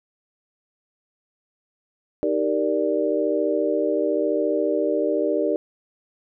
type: chord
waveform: sine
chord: Eb major seventh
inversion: none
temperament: equal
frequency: 311.1 / 392 / 466.2 / 587.3 Hz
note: Eb4 / G4 / Bb4 / D5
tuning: 0 / 0 / 0 / 0 cents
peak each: -25 / -25 / -25 / -24 dBFS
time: 2.23-5.56 s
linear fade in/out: 0 ms
effects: none